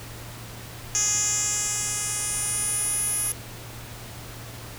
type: tone with band-pass filter sweep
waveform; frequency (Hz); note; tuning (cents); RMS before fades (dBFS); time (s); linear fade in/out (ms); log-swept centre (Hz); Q
10% pulse; 415.6; G#4; +1; -26; 0.95-3.32; 0; 6700 to 11000; 6.3
effects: added 116 Hz sine -41 dBFS peak until 4.78 s + pink hiss -41 dBFS RMS until 4.78 s